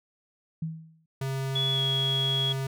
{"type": "tone with exponential decay", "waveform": "sine", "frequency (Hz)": 160.9, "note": "E3", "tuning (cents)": -42, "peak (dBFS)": -26, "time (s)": [0.62, 1.06], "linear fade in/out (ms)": 5, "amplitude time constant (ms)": 94}
{"type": "tone", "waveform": "square", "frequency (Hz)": 134.4, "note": "C3", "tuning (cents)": 47, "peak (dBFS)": -29, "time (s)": [1.21, 2.67], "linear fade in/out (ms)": 5}
{"type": "tone with pitch glide", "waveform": "sine", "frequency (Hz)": [3389, 3329], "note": ["G#7", "G#7"], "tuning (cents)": [34, 3], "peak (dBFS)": -25, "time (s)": [1.55, 2.53], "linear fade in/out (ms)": 10, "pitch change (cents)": -31, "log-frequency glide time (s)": [1.73, 1.81]}
{"effects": []}